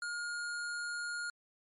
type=tone; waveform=square; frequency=1425 Hz; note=F6; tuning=34 cents sharp; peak=-37 dBFS; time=0.02-1.3 s; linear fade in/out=2 ms; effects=MP3 48 kbps